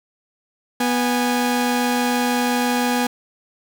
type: tone pair together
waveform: sawtooth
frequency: 245.7 / 823.3 Hz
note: B3 / G#5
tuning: -9 / -15 cents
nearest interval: octave + major sixth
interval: 2094 cents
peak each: -15 / -19 dBFS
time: 0.8-3.07 s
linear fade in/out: 5 ms
effects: none